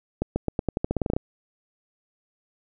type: accelerating click train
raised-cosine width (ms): 2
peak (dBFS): -10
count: 14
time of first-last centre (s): 0.22-1.165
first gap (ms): 140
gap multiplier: 0.88
effects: none